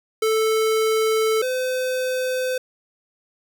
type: tone pair in turn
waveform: square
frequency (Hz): 440 / 511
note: A4 / C5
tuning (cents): 0 / -41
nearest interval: minor third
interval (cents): 259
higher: second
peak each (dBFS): -18 / -22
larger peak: first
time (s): 0.22-1.42 / 1.42-2.58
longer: first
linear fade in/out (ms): 5
effects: none